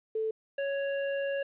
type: tone pair in turn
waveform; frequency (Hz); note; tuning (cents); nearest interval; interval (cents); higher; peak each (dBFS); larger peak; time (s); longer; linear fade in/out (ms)
sine / square; 440 / 555.7; A4 / C#5; 0 / +4; major third; 404; second; -28 / -30; first; 0.15-0.31 / 0.58-1.43; second; 5
effects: resampled to 8000 Hz + 11-bit